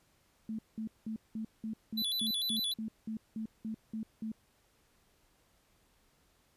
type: tone bursts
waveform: sine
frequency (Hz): 220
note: A3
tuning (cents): 0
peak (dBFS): -35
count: 14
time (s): 0.49-4.318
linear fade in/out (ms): 2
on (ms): 97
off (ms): 190
type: tone with vibrato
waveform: square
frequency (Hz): 3700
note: A#7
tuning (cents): -14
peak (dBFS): -32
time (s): 1.97-2.74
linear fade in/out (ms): 10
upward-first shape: square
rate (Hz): 6.7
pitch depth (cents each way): 130
effects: pink hiss -70 dBFS RMS until 6.56 s + resampled to 32000 Hz